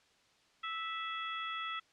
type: harmonic tone with a mistuned harmonic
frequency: 657 Hz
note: E5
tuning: 6 cents flat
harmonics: 2 / 3 / 4 / 5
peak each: -39 / -44 / -46 / -43 dBFS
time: 0.63-1.8 s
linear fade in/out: 10 ms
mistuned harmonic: 5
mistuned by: +32 cents
effects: white hiss -68 dBFS RMS until 1.92 s + low-pass 5000 Hz 12 dB/octave